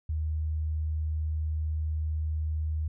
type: tone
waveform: sine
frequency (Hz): 77.78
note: D#2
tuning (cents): 0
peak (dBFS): -27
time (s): 0.09-2.88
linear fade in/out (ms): 5
effects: none